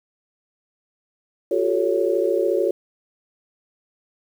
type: tone cluster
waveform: sine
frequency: 352.8 / 386.4 / 444 / 557 Hz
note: F4 / G4 / A4 / C#5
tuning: +18 / -25 / +16 / +8 cents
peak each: -23 dBFS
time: 1.51-2.71 s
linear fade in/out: 5 ms
effects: 8-bit